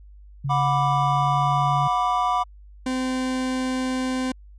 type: tone with pitch glide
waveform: sine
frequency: 138.59 to 141.67 Hz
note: C#3 to C#3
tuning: 0 to +38 cents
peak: -23 dBFS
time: 0.44-1.88 s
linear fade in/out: 10 ms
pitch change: +38 cents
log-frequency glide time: 0.61-1.42 s
type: chord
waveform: triangle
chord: B minor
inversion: second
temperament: equal with one note detuned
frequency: 729 / 987.8 / 1174.7 Hz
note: F#5 / B5 / D6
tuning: -26 / 0 / 0 cents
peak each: -22 dBFS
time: 0.49-2.44 s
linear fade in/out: 20 ms
type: tone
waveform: 40% pulse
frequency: 257.7 Hz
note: C4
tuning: 26 cents flat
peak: -22 dBFS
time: 2.86-4.32 s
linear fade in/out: 5 ms
effects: added 50 Hz sine -43 dBFS peak until 4.58 s + resampled to 22050 Hz